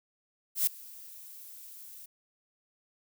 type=noise with ADSR envelope; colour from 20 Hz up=violet; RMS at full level=-24 dBFS; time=0.55-2.06 s; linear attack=120 ms; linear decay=4 ms; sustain=-24 dB; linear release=6 ms; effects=none